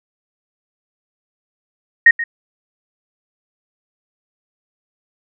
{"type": "tone with echo", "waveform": "sine", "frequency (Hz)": 1864.7, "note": "A#6", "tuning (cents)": 0, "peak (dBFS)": -3, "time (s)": [2.06, 2.11], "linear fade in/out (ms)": 5, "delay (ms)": 130, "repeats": 1, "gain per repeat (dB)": -15, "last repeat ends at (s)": 2.24, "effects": []}